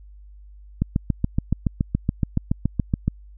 click train, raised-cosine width 5 ms, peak -7 dBFS, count 17, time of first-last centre 0.82-3.08 s, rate 7.08 Hz, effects added 50 Hz sine -42 dBFS peak until 3.37 s

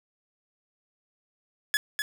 sawtooth tone with echo, 1703 Hz, G#6, 43 cents sharp, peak -18 dBFS, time 1.74-1.77 s, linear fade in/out 0 ms, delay 250 ms, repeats 1, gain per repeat -5 dB, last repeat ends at 2.02 s, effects none

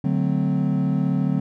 triangle chord, D dominant seventh, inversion none, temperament equal with one note detuned, 146.83 / 185 / 220 / 258.9 Hz, D3 / F#3 / A3 / C4, 0 / 0 / 0 / -18 cents, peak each -21 / -21 / -26 / -23 dBFS, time 0.04-1.4 s, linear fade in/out 5 ms, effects none

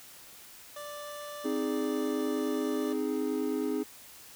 25% pulse tone, 587.3 Hz, D5, in tune, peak -36 dBFS, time 0.76-2.93 s, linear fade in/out 5 ms
triangle chord, Ab major, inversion first, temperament equal, 261.6 / 311.1 / 415.3 Hz, C4 / Eb4 / Ab4, 0 / 0 / 0 cents, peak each -31 dBFS, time 1.44-3.84 s, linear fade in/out 20 ms
effects white hiss -51 dBFS RMS until 4.35 s

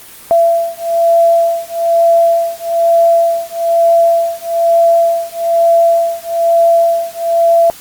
sine beating tone pair, 673 / 674.1 Hz, E5 / E5, +36 / +39 cents, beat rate 1.1 Hz, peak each -11 dBFS, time 0.31-7.7 s, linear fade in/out 0 ms, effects white hiss -35 dBFS RMS until 7.8 s + Opus 32 kbps

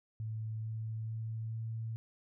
sine tone with pitch steps, 110 / 110.83 / 111.66 / 112.51 Hz, A2 / A2 / A2 / A2, 0 / +13 / +26 / +39 cents, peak -36 dBFS, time 0.2-1.96 s, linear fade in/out 0 ms, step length 440 ms, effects none

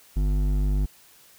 sine tone with hard clipping, 49.61 Hz, G1, 21 cents sharp, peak -22 dBFS, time 0.16-0.86 s, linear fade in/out 10 ms, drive 11 dB, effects white hiss -54 dBFS RMS until 1.38 s

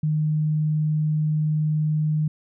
sine tone, 153.5 Hz, D#3, 23 cents flat, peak -19 dBFS, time 0.03-2.28 s, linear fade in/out 5 ms, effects none

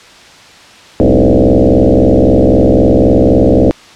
sine tone with frequency modulation, 117.9 Hz, A#2, 20 cents sharp, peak -4 dBFS, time 1-3.71 s, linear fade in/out 0 ms, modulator 63.8 Hz, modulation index 7.6, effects white hiss -37 dBFS RMS until 3.95 s + low-pass 5000 Hz 12 dB/octave

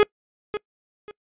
45% pulse tone with echo, 418.7 Hz, G#4, 14 cents sharp, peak -12 dBFS, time 0-0.03 s, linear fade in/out 0 ms, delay 540 ms, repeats 2, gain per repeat -12 dB, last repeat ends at 1.11 s, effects noise-tail reverb RT60 0.1 s tail -25 dB re dry + resampled to 8000 Hz

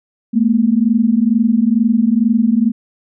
sine tone pair together, 216.3 / 238.5 Hz, A3 / A#3, -29 / +40 cents, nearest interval major second, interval 169 cents, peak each -13 / -13 dBFS, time 0.33-2.72 s, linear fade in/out 20 ms, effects none

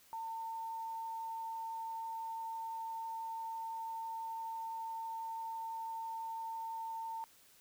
sine tone, 903 Hz, A5, 45 cents sharp, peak -39 dBFS, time 0.13-7.24 s, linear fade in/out 0 ms, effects white hiss -64 dBFS RMS until 7.6 s

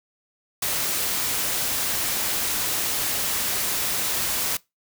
white noise, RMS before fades -25 dBFS, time 0.62-4.57 s, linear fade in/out 5 ms, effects noise-tail reverb RT60 0.2 s tail -22 dB re dry

